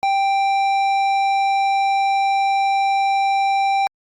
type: tone with tanh clipping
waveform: sine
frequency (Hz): 786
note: G5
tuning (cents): +4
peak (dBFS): -17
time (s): 0.03-3.87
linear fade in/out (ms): 0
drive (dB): 12
effects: Opus 48 kbps